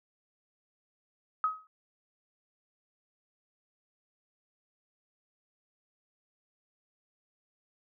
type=tone with exponential decay; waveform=sine; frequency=1268 Hz; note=D#6; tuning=32 cents sharp; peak=-22 dBFS; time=1.44-1.67 s; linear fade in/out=1 ms; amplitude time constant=48 ms; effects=none